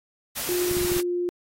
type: noise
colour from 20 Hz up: white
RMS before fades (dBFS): -30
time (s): 0.35-1.02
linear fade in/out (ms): 20
type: tone with pitch glide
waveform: sine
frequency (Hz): 356.1 to 353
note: F4 to F4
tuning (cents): +34 to +19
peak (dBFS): -23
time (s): 0.49-1.29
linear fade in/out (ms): 0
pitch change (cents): -15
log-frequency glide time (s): 0.71-1.09
type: clicks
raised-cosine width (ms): 5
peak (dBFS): -22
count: 6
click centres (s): 0.713 / 0.769 / 0.814 / 0.848 / 0.918 / 0.966
effects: AAC 48 kbps